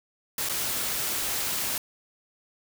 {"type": "noise with dropouts", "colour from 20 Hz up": "white", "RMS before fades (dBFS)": -29, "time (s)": [0.38, 1.78], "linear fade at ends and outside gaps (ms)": 2, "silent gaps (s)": [0.489, 0.495], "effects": []}